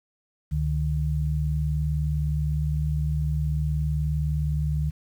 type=tone pair together; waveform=sine; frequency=71.1 / 150.66 Hz; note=C#2 / D3; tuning=+45 / +45 cents; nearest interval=octave + minor second; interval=1300 cents; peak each=-25 dBFS; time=0.51-4.91 s; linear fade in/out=20 ms; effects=9-bit